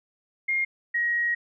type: tone pair in turn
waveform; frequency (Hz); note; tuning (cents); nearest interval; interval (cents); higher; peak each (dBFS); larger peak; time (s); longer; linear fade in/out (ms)
sine; 2128 / 1893.1; C7 / A#6; +29 / +26; major second; 203; first; -22; neither; 0.48-0.65 / 0.94-1.35; second; 10
effects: none